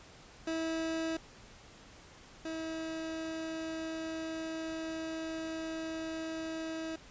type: tone pair in turn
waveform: 30% pulse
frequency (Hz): 324.2 / 322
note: E4 / E4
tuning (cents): -29 / -41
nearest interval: unison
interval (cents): 12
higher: first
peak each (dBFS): -30 / -34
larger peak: first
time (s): 0.47-1.17 / 2.45-6.96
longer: second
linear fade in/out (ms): 5
effects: pink hiss -55 dBFS RMS until 7.1 s + resampled to 16000 Hz